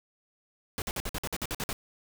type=noise bursts; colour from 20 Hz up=pink; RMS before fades=-33 dBFS; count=11; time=0.78-1.729 s; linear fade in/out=0 ms; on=39 ms; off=52 ms; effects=none